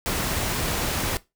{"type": "noise", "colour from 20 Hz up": "pink", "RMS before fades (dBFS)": -26, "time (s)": [0.06, 1.17], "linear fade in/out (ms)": 0, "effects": ["noise-tail reverb RT60 0.2 s tail -18 dB re dry"]}